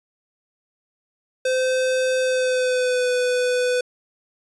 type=tone with pitch glide; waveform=square; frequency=515 to 497.7 Hz; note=C5 to B4; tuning=-28 to +13 cents; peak=-19 dBFS; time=1.45-3.81 s; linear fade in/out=5 ms; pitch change=-59 cents; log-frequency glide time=2.21-3.1 s; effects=resampled to 22050 Hz